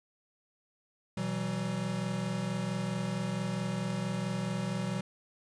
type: chord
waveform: square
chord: B suspended fourth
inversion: none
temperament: equal with one note detuned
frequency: 123.47 / 164.81 / 189.32 Hz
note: B2 / E3 / F#3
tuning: 0 / 0 / +40 cents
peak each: -38 / -38 / -35 dBFS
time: 1.17-5.01 s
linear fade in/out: 5 ms
effects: resampled to 22050 Hz + 10-bit